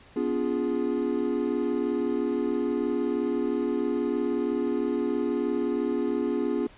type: chord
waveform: triangle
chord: B diminished seventh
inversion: none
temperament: equal with one note detuned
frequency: 246.9 / 286.1 / 349.2 / 415.3 Hz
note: B3 / D4 / F4 / Ab4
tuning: 0 / -45 / 0 / 0 cents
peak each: -28 dBFS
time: 0.16-6.67 s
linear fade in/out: 5 ms
effects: pink hiss -53 dBFS RMS until 6.77 s + resampled to 8000 Hz